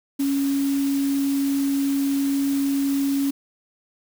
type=tone in noise; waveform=sine; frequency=277.2 Hz; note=C#4; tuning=in tune; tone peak=-19 dBFS; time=0.19-3.31 s; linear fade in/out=10 ms; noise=white; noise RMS=-36 dBFS; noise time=0.19-3.31 s; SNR=+14 dB; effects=none